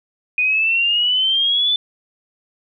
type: exponential sweep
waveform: sine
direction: up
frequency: 2469 to 3520 Hz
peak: -14 dBFS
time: 0.38-1.76 s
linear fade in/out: 2 ms
effects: none